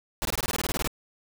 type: noise bursts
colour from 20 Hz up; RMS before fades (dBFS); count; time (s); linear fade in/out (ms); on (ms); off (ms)
pink; -28; 13; 0.22-0.875; 0; 31; 21
effects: none